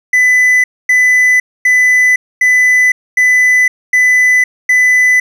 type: tone bursts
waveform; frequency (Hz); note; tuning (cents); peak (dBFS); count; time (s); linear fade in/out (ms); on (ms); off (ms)
triangle; 2000; B6; +21; -4; 7; 0.13-5.2; 5; 510; 250
effects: none